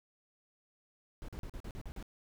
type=noise bursts; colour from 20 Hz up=brown; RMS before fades=-43 dBFS; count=8; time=1.22-2.026 s; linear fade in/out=0 ms; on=64 ms; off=42 ms; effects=none